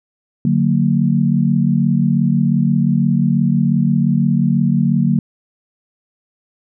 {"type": "chord", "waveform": "sine", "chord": "D augmented", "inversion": "none", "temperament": "just", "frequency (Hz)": [146.83, 183.54, 229.4], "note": ["D3", "F#3", "A#3"], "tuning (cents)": [0, -14, -28], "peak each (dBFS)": -16, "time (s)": [0.45, 5.19], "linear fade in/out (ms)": 2, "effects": []}